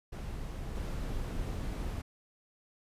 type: noise with level steps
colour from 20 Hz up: brown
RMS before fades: -39 / -36 dBFS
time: 0.12-2.02 s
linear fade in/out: 10 ms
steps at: 0.75 s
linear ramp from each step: 10 ms
effects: resampled to 32000 Hz